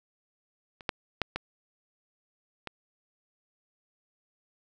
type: clicks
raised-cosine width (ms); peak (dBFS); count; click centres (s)
0.3; -29 / -11 / -10 / -15 / -20; 5; 0.808 / 0.892 / 1.217 / 1.36 / 2.673
effects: none

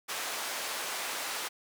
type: band-pass noise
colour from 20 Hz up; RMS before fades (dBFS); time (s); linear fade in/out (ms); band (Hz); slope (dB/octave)
pink; -36; 0.08-1.49; 20; 690 to 14000; 12
effects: none

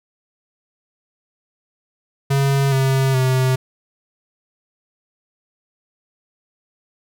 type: tone with pitch steps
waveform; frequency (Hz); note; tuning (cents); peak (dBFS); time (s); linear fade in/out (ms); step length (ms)
square; 138 / 133.84 / 129.8; C#3 / C3 / C3; -7 / +40 / -13; -15; 2.3-3.56; 10; 420
effects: none

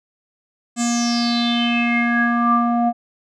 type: tone with low-pass filter sweep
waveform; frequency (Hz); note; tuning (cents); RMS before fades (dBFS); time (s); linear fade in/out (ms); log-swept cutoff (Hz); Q
square; 237; A#3; +29; -18; 0.76-2.93; 50; 7800 to 770; 8.5
effects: none

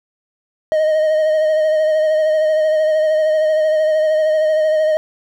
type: tone with vibrato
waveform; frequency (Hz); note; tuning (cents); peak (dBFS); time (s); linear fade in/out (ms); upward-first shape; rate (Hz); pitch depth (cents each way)
triangle; 622.3; D#5; 0; -10; 0.72-4.97; 0; sine; 13; 28
effects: none

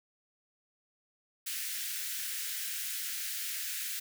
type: high-pass noise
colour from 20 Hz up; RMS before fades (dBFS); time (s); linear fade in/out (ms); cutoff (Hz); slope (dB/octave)
white; -37; 1.46-4; 10; 1500; 48
effects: none

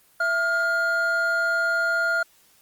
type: tone pair together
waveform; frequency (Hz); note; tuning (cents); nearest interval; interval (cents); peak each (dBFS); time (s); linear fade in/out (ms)
triangle; 665 / 1413; E5 / F6; +15 / +20; octave + minor second; 1305; -26 / -19; 0.2-2.23; 5
effects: white hiss -58 dBFS RMS until 2.61 s + Opus 24 kbps

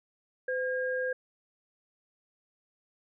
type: tone pair together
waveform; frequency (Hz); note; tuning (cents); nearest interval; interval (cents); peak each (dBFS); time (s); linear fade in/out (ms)
sine; 510 / 1620.7; C5 / G#6; -44 / -43; octave + minor sixth; 2001; -30 / -33; 0.48-1.13; 5
effects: none

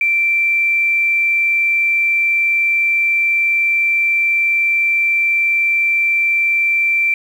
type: tone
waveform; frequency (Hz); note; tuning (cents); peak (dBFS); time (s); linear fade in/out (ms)
sine; 2347; D7; -2; -12; 0.01-7.14; 2
effects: 7-bit

